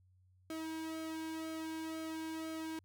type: tone with flanger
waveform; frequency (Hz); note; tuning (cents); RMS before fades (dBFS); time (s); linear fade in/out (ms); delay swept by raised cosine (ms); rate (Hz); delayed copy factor
sawtooth; 320; D#4; +49; -42; 0.5-2.79; 2; 1.1 to 1.66; 2; -0.75
effects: added 92 Hz sine -65 dBFS peak until 2.84 s